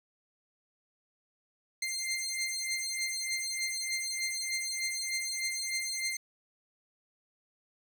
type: beating tone pair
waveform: 15% pulse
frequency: 2095 / 2098.3 Hz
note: C7 / C7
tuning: +2 / +4 cents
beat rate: 3.3 Hz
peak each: -29 dBFS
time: 1.82-6.17 s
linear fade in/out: 5 ms
effects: none